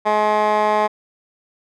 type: tone with band-pass filter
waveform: 15% pulse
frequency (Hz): 211.9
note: G#3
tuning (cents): +35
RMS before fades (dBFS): -17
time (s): 0.05-0.88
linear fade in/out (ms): 20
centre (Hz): 990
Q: 1.8
effects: none